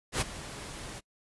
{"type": "noise with ADSR envelope", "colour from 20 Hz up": "pink", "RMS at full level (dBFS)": -26, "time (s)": [0.12, 1.01], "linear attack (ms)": 91, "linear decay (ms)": 20, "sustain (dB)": -16, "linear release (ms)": 30, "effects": ["noise-tail reverb RT60 0.1 s tail -25 dB re dry", "resampled to 24000 Hz"]}